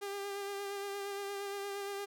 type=tone with vibrato; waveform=sawtooth; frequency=400 Hz; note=G4; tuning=35 cents sharp; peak=-34 dBFS; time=0.01-2.06 s; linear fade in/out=20 ms; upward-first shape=sine; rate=8.6 Hz; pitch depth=23 cents each way; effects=none